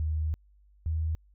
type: tone pair in turn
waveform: sine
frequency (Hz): 77.78 / 79.55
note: D#2 / D#2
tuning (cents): 0 / +39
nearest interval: unison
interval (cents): 39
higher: second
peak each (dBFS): -26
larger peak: neither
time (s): 0-0.34 / 0.86-1.15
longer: first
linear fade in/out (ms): 0
effects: added 50 Hz sine -57 dBFS peak until 1.34 s